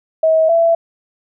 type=tone pair in turn; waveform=sine; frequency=640 / 667.9 Hz; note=D#5 / E5; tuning=+49 / +23 cents; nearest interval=minor second; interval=74 cents; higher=second; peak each=-9 dBFS; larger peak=neither; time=0.23-0.49 / 0.49-0.75 s; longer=neither; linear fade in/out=5 ms; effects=none